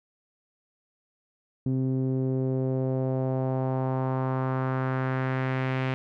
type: tone with low-pass filter sweep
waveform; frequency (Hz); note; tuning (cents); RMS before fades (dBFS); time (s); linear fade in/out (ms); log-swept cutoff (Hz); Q
sawtooth; 130.81; C3; 0; -27; 1.66-5.94; 0; 280 to 2500; 1.9
effects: none